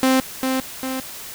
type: tone with echo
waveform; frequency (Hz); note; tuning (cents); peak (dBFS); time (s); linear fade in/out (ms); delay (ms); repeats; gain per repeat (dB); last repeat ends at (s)
sawtooth; 261.6; C4; 0; -10; 0.03-0.2; 0; 400; 2; -5; 1
effects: white hiss -35 dBFS RMS until 1.34 s